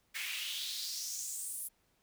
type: noise with high-pass filter sweep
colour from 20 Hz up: pink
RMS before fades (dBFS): -40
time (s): 0.14-1.69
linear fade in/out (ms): 20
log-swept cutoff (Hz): 2100 to 11000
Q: 3.8
effects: pink hiss -74 dBFS RMS until 2.02 s